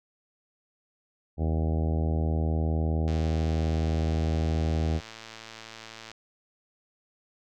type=harmonic tone; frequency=79.6 Hz; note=D#2; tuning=40 cents sharp; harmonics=1 / 2 / 3 / 4 / 5 / 6 / 7 / 8 / 9 / 10; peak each=-25 / -31 / -35 / -37 / -39 / -41 / -42 / -43 / -44 / -45 dBFS; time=1.37-5.01 s; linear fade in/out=50 ms
type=click train; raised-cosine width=0.2 ms; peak=-25 dBFS; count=341; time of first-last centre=3.08-6.116 s; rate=112 Hz
effects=none